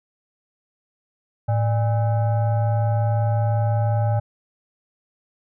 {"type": "tone with frequency modulation", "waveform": "sine", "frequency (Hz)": 109.3, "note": "A2", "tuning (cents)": -11, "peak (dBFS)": -17, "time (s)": [1.48, 4.2], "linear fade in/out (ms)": 10, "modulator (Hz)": 704, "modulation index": 0.58, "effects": []}